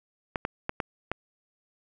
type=clicks; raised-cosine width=0.5 ms; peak=-13 dBFS; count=5; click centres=0.358 / 0.451 / 0.694 / 0.802 / 1.116 s; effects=none